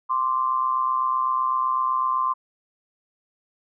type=tone pair together; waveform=sine; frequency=1044.1 / 1172 Hz; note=C6 / D6; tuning=-4 / -4 cents; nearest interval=major second; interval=200 cents; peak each=-21 / -26 dBFS; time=0.09-2.34 s; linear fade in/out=20 ms; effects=none